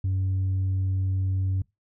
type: tone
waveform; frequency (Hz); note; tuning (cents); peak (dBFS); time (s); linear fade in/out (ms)
sine; 94.8; F#2; +43; -20; 0.04-1.62; 5
effects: noise-tail reverb RT60 0.2 s tail -25 dB re dry + tanh soft clip ceiling -21 dBFS